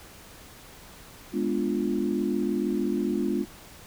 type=chord; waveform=sine; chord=G# diminished seventh; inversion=none; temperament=equal; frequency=207.7 / 246.9 / 293.7 / 349.2 Hz; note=G#3 / B3 / D4 / F4; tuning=0 / 0 / 0 / 0 cents; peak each=-29 / -30 / -30 / -29 dBFS; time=1.32-3.46 s; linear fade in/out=50 ms; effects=pink hiss -48 dBFS RMS until 3.86 s